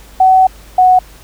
sine tone pair in turn, 753 / 737.9 Hz, F#5 / F#5, +30 / -5 cents, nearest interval unison, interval 35 cents, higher first, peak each -4 dBFS, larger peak neither, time 0.2-0.47 / 0.78-0.99 s, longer first, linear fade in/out 5 ms, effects added 50 Hz sine -37 dBFS peak until 1.23 s + pink hiss -41 dBFS RMS until 1.23 s

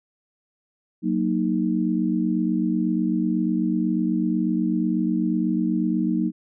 sine chord, D# minor, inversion first, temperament equal, 185 / 233.1 / 311.1 Hz, F#3 / A#3 / D#4, 0 / 0 / 0 cents, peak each -24 dBFS, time 1.02-6.32 s, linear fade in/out 50 ms, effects none

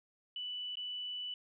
sine tone with dropouts, 2973 Hz, F#7, 8 cents sharp, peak -38 dBFS, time 0.36-1.34 s, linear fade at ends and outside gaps 2 ms, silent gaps 0.755-0.77 s, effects none

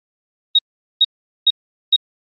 sine tone bursts, 3770 Hz, A#7, 19 cents sharp, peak -8 dBFS, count 4, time 0.55-1.962 s, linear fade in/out 5 ms, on 38 ms, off 420 ms, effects Opus 32 kbps

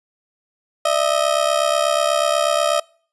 30% pulse ring-modulated tone, 630 Hz, D#5, 21 cents sharp, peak -10 dBFS, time 0.85-2.8 s, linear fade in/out 5 ms, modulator 34.1 Hz, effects noise-tail reverb RT60 0.5 s tail -26 dB re dry + resampled to 24000 Hz

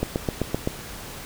click train, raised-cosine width 2 ms, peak -9 dBFS, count 6, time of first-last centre 0.03-0.674 s, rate 7.76 Hz, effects pink hiss -38 dBFS RMS until 1.25 s

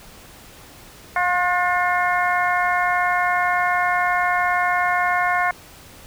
harmonic tone with a mistuned harmonic, 356.6 Hz, F4, 36 cents sharp, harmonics 2 / 3 / 4 / 5 / 6, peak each -21 / -23 / -24 / -25 / -26 dBFS, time 1.16-5.51 s, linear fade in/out 2 ms, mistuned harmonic 4, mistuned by +26 cents, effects pink hiss -44 dBFS RMS until 6.06 s

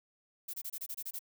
violet noise bursts, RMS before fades -40 dBFS, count 9, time 0.48-1.192 s, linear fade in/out 10 ms, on 56 ms, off 26 ms, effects none

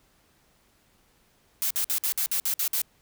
blue noise bursts, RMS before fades -26 dBFS, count 9, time 1.62-2.817 s, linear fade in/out 0 ms, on 85 ms, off 54 ms, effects pink hiss -64 dBFS RMS until 3.01 s

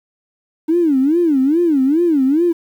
triangle tone with vibrato, 302.3 Hz, D#4, 50 cents flat, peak -7 dBFS, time 0.68-2.53 s, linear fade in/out 20 ms, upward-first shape sine, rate 2.4 Hz, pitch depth 260 cents each way, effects tanh soft clip ceiling -9 dBFS + 8-bit

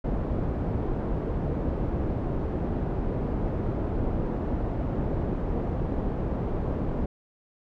pink low-pass noise, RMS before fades -28 dBFS, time 0.04-7.06 s, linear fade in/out 5 ms, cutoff 550 Hz, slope 12 dB/octave, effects none

